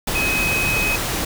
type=tone in noise; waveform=sine; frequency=2531 Hz; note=D#7; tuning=29 cents sharp; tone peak=-19 dBFS; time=0.15-0.96 s; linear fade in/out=5 ms; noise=pink; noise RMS=-23 dBFS; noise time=0.07-1.25 s; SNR=+1 dB; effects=none